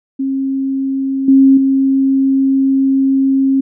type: tone with level steps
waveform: sine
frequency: 269.3 Hz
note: C#4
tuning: 50 cents flat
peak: -14 / -4 / -9 dBFS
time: 0.19-3.61 s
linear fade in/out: 10 ms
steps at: 1.28 / 1.57 s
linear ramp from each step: 5 ms
effects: none